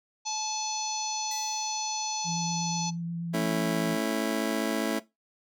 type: harmonic tone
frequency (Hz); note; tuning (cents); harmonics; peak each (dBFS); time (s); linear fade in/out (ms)
864; A5; -32; 1 / 3 / 4 / 5 / 6 / 7 / 8; -34 / -43 / -43 / -37 / -43 / -34 / -44; 0.25-2.91; 20
type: tone with exponential decay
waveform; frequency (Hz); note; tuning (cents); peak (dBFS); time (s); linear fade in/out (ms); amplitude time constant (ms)
5% pulse; 1975.5; B6; 0; -31; 1.31-2; 2; 150
type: tone with vibrato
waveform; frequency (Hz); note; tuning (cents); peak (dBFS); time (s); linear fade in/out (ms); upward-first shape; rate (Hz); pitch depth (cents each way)
sine; 169.1; E3; +44; -31; 2.24-3.98; 50; sine; 8.3; 15
type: chord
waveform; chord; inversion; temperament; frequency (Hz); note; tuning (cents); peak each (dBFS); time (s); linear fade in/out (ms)
25% pulse; A major; none; just; 220 / 275 / 330; A3 / C#4 / E4; 0 / -14 / +2; -27 / -28 / -28; 3.33-5; 20
effects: noise-tail reverb RT60 0.2 s tail -18 dB re dry